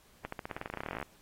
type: accelerating click train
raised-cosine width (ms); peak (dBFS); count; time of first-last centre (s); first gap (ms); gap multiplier
0.5; -22; 23; 0.25-1.027; 74; 0.92
effects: pink hiss -63 dBFS RMS until 1.21 s + AAC 48 kbps